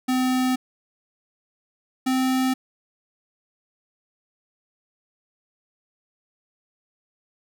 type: tone pair in turn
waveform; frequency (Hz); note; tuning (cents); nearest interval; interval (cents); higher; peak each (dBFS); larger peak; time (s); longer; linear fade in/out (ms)
square; 256 / 259.6; C4 / C4; -38 / -13; unison; 25; second; -20 / -20; neither; 0.08-0.56 / 2.06-2.54; neither; 10
effects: none